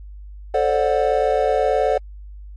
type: chord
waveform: triangle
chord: D dominant seventh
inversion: second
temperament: just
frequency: 440.5 / 528.6 / 587.3 / 734.2 Hz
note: A4 / C5 / D5 / F#5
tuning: +2 / +18 / 0 / -14 cents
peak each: -19 dBFS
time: 0.54-1.98 s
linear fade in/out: 5 ms
effects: added 50 Hz sine -34 dBFS peak until 2.56 s + MP3 48 kbps